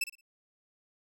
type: tone with echo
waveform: sawtooth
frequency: 2637 Hz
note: E7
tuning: in tune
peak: -24 dBFS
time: 0.01-0.04 s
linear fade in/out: 5 ms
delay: 57 ms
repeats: 3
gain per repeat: -12 dB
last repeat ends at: 0.211 s
effects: none